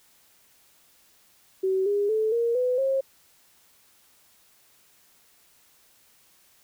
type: tone with pitch steps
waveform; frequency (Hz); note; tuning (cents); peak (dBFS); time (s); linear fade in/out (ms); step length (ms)
sine; 379.8 / 407.1 / 436.3 / 467.6 / 501.1 / 537.1; F#4 / G#4 / A4 / A#4 / B4 / C5; +45 / -35 / -15 / +5 / +25 / +45; -21; 1.63-3.01; 10; 230
effects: white hiss -60 dBFS RMS until 6.63 s